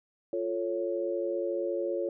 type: chord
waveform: sine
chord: F augmented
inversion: none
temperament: equal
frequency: 349.2 / 440 / 554.4 Hz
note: F4 / A4 / C#5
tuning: 0 / 0 / 0 cents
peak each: -32 / -35 / -32 dBFS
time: 0.33-2.09 s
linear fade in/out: 2 ms
effects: none